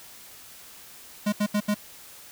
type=tone bursts; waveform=square; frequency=207.7 Hz; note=G#3; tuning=in tune; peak=-22 dBFS; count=4; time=1.26-1.745 s; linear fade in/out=10 ms; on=65 ms; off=75 ms; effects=white hiss -47 dBFS RMS until 2.31 s